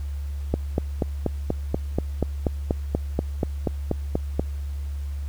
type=click train; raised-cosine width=2 ms; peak=-8 dBFS; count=17; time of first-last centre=0.54-4.395 s; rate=4.15 Hz; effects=added 71 Hz sine -27 dBFS peak until 5.28 s + pink hiss -52 dBFS RMS until 5.28 s